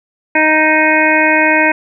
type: harmonic tone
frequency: 311.1 Hz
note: D#4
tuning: in tune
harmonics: 1 / 2 / 3 / 5 / 6 / 7 / 8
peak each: -16 / -16 / -16 / -16 / -16 / -16 / -16 dBFS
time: 0.35-1.72 s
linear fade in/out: 5 ms
effects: none